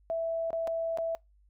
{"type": "tone with dropouts", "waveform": "sine", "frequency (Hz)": 659.3, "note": "E5", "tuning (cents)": 0, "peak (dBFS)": -28, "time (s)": [0.1, 1.15], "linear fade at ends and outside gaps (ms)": 0, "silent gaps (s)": [[0.505, 0.53], [0.673, 0.677], [0.974, 0.985]], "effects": ["noise-tail reverb RT60 0.2 s tail -26 dB re dry", "added 50 Hz sine -60 dBFS peak until 1.49 s"]}